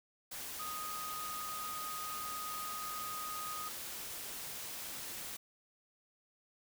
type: tone in noise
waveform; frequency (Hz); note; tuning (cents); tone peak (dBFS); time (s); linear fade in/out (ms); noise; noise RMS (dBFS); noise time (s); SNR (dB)
sine; 1244.5; D#6; 0; -41; 0.59-3.69; 10; white; -44; 0.31-5.37; 0
effects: none